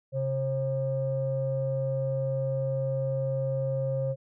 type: tone pair together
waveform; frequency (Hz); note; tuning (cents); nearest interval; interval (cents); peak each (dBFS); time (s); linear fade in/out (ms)
sine; 134 / 536; C3 / C5; +42 / +42; 2 octaves; 2400; -28; 0.12-4.16; 50
effects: tanh soft clip ceiling -19 dBFS